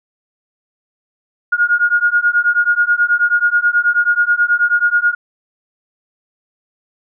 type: beating tone pair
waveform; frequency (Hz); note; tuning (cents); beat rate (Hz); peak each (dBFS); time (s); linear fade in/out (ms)
sine; 1426 / 1435.3; F6 / F6; +36 / +47; 9.3; -14; 1.52-5.15; 10
effects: none